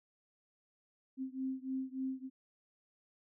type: beating tone pair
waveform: sine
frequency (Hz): 261.6 / 265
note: C4 / C4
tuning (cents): 0 / +22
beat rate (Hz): 3.4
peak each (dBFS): -39 / -40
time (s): 1.17-2.3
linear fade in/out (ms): 50
effects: none